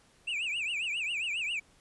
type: tone with vibrato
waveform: triangle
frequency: 2594 Hz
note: E7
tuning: 28 cents flat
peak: -29 dBFS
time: 0.27-1.6 s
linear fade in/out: 10 ms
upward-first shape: triangle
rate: 7.4 Hz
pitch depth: 230 cents each way
effects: pink hiss -63 dBFS RMS until 1.8 s + resampled to 24000 Hz